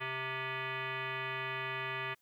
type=tone with frequency modulation; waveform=sine; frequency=392 Hz; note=G4; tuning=in tune; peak=-35 dBFS; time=0-2.15 s; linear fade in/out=20 ms; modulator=524 Hz; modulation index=4.6; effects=white hiss -75 dBFS RMS until 2.21 s